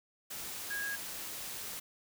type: tone in noise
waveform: sine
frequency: 1644 Hz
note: G#6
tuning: 18 cents flat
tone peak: -35 dBFS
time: 0.7-0.96 s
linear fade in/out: 10 ms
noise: white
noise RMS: -42 dBFS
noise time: 0.3-1.8 s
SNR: +4 dB
effects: none